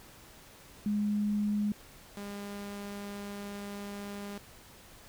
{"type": "tone pair in turn", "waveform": ["sine", "sawtooth"], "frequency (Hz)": [207.7, 202.4], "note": ["G#3", "G#3"], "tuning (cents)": [0, -44], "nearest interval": "unison", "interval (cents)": 44, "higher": "first", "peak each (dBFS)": [-27, -35], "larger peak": "first", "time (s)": [[0.86, 1.72], [2.17, 4.38]], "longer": "second", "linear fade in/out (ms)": 2, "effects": ["pink hiss -54 dBFS RMS until 5.08 s"]}